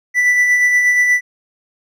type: tone with tremolo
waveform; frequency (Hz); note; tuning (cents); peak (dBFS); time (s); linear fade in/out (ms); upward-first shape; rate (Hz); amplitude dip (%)
triangle; 1975.5; B6; 0; -7; 0.14-1.21; 50; sine; 8.4; 35
effects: none